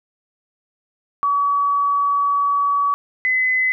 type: tone pair in turn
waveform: sine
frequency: 1137 / 2026 Hz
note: C#6 / B6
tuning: +44 / +44 cents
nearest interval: minor seventh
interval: 1000 cents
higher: second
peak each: -15 / -15 dBFS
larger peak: neither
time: 1.23-2.94 / 3.25-3.72 s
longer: first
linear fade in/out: 0 ms
effects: none